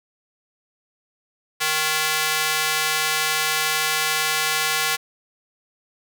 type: tone with high-pass filter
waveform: square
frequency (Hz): 155.56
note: D#3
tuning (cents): 0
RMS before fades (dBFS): -22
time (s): 1.6-4.97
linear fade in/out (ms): 20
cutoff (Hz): 1500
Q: 0.72
effects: none